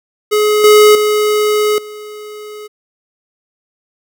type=tone with level steps; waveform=square; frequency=422.4 Hz; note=G#4; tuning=29 cents sharp; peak=-10 / -4 / -11 / -28 dBFS; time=0.31-2.68 s; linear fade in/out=20 ms; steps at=0.64 / 0.95 / 1.78 s; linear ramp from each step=2 ms; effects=none